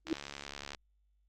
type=tone with exponential growth; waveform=sine; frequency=322.6 Hz; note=E4; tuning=37 cents flat; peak=-24 dBFS; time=0.05-0.13 s; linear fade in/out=2 ms; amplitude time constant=16 ms
type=click train; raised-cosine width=0.2 ms; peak=-24 dBFS; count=49; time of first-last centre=0.07-0.748 s; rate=70.8 Hz
effects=added 50 Hz sine -69 dBFS peak until 1.28 s + Opus 32 kbps